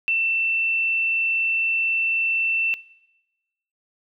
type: tone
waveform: sine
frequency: 2679 Hz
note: E7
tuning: 27 cents sharp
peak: -18 dBFS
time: 0.08-2.74 s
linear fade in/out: 0 ms
effects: noise-tail reverb RT60 1.0 s tail -22 dB re dry